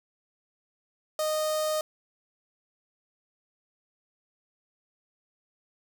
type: tone with notch filter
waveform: sawtooth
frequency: 618 Hz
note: D#5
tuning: 12 cents flat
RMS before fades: -28 dBFS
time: 1.19-1.81 s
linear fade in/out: 2 ms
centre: 2200 Hz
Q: 0.89
effects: none